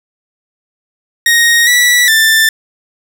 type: tone with pitch steps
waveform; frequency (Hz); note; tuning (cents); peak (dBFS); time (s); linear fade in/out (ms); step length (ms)
sawtooth; 1869 / 1952 / 1775; A#6 / B6 / A6; +4 / -21 / +15; -3; 1.26-2.49; 2; 410
effects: none